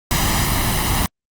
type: noise with comb filter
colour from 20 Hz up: pink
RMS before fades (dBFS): -18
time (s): 0.11-1.06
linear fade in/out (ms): 0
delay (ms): 1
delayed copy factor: +0.6
effects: Opus 48 kbps